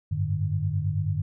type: tone cluster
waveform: sine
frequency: 94.3 / 103.4 / 149.5 Hz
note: F#2 / G#2 / D3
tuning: +33 / -7 / +31 cents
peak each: -28 dBFS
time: 0.11-1.22 s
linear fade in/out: 10 ms
effects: none